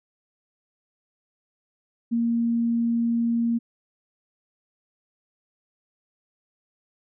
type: tone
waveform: sine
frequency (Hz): 233.1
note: A#3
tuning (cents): 0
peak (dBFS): -20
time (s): 2.11-3.59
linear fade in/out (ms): 20
effects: none